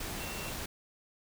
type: tone in noise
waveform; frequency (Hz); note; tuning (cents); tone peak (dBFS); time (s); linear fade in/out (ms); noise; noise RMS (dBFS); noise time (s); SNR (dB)
sine; 2715; F7; -50; -45; 0.2-0.5; 5; pink; -39; 0-0.66; -9
effects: none